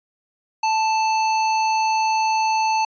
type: tone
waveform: square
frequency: 880 Hz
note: A5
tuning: in tune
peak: -18 dBFS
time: 0.63-2.85 s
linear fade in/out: 5 ms
effects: resampled to 16000 Hz